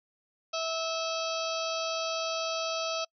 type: harmonic tone with a mistuned harmonic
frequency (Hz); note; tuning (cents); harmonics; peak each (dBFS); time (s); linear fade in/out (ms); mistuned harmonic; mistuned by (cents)
652; E5; -19; 1 / 2 / 4 / 5 / 6 / 7 / 8 / 9; -33 / -36 / -39 / -40 / -41 / -41 / -42 / -43; 0.53-3.05; 10; 5; -18
effects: noise-tail reverb RT60 0.1 s tail -26 dB re dry